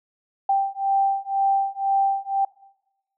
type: beating tone pair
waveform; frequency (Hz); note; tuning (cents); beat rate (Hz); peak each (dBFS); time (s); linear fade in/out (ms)
sine; 784 / 786; G5 / G5; 0 / +4; 2; -22; 0.49-2.45; 5
effects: noise-tail reverb RT60 1.0 s tail -23 dB re dry